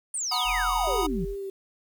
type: exponential sweep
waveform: sine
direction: down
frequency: 9300 to 155.56 Hz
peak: -27 dBFS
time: 0.14-1.25 s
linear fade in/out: 5 ms
type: chord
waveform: square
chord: B major seventh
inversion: second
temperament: equal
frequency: 740 / 932.3 / 987.8 / 1244.5 Hz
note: F#5 / A#5 / B5 / D#6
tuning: 0 / 0 / 0 / 0 cents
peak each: -32 / -35 / -32 / -31 dBFS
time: 0.31-1.07 s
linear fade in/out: 10 ms
type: tone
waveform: sine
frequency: 43.65 Hz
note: F1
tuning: in tune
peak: -32 dBFS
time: 0.44-1.36 s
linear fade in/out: 50 ms
type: tone with vibrato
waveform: sine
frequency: 392 Hz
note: G4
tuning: in tune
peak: -31 dBFS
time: 0.87-1.5 s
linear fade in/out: 5 ms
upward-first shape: sine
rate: 2.7 Hz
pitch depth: 25 cents each way
effects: 9-bit